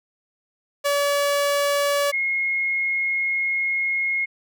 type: tone pair in turn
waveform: sawtooth / sine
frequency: 571 / 2156 Hz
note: D5 / C#7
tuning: -49 / -49 cents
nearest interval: octave + major seventh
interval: 2300 cents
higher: second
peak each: -15 / -20 dBFS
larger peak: first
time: 0.84-2.12 / 2.12-4.26 s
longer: second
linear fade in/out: 20 ms
effects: none